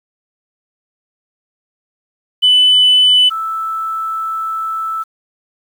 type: tone pair in turn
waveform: sine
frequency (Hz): 2999 / 1316.8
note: F#7 / E6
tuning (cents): +23 / -2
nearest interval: octave + major second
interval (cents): 1425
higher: first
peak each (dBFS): -5 / -17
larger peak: first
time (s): 2.42-3.3 / 3.3-5.04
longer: second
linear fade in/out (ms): 20
effects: tanh soft clip ceiling -3 dBFS + 7-bit